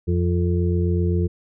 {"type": "harmonic tone", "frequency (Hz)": 87.7, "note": "F2", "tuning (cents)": 8, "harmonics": [1, 2, 4, 5], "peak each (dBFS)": [-19, -24, -26, -30], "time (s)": [0.07, 1.28], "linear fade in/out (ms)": 20, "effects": []}